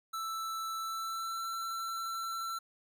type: tone with pitch glide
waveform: square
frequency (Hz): 1322 to 1344.3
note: E6 to E6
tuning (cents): +5 to +34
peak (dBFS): -36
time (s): 0.13-2.59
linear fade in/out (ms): 10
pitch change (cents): +29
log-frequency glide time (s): 0.79-1.44
effects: none